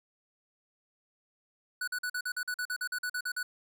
square tone bursts, 1480 Hz, F#6, in tune, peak -32 dBFS, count 15, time 1.81-3.43 s, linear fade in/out 5 ms, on 66 ms, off 45 ms, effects none

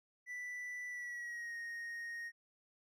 triangle tone with pitch glide, 1975.5 to 1864.6 Hz, B6 to A#6, 0 to 0 cents, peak -40 dBFS, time 0.26-2.32 s, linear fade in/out 50 ms, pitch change -100 cents, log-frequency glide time 0.88-1.56 s, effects none

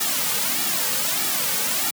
white noise with flanger, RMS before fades -23 dBFS, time 0-1.91 s, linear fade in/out 10 ms, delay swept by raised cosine 1.9 to 3 ms, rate 1.6 Hz, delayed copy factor -0.8, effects high-pass 150 Hz 12 dB/octave

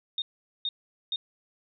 sine tone bursts, 3684 Hz, A#7, 21 cents flat, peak -27 dBFS, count 3, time 0.18-1.16 s, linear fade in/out 2 ms, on 40 ms, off 430 ms, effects none

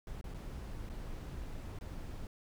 brown noise with dropouts, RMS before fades -43 dBFS, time 0.07-2.27 s, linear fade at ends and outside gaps 1 ms, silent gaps 0.212-0.241 / 0.339-0.344 / 0.891-0.898 / 1.788-1.81 s, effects none

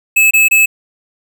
square tone bursts, 2600 Hz, E7, 24 cents flat, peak -7 dBFS, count 3, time 0.16-0.66 s, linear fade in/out 10 ms, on 150 ms, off 25 ms, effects none

